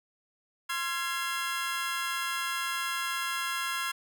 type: tone cluster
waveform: 25% pulse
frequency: 1051 / 1368 / 1666 Hz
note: C6 / F6 / G#6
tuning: +7 / -36 / +5 cents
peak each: -31 dBFS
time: 0.69-3.92 s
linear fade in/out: 10 ms
effects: none